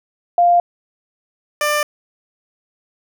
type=tone pair in turn; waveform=sine / 15% pulse; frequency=698.5 / 594.8 Hz; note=F5 / D5; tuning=0 / +22 cents; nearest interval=minor third; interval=278 cents; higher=first; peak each=-9 dBFS; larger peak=neither; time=0.38-0.6 / 1.61-1.83 s; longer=neither; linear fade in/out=2 ms; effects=none